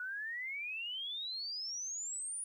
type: exponential sweep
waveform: sine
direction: up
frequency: 1452 to 9790 Hz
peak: -38 dBFS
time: 0-2.44 s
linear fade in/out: 2 ms
effects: 12-bit